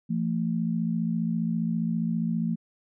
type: tone pair together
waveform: sine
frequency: 170 / 224.9 Hz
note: F3 / A3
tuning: -46 / +38 cents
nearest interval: perfect fourth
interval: 484 cents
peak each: -27 dBFS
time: 0.09-2.56 s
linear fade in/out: 20 ms
effects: none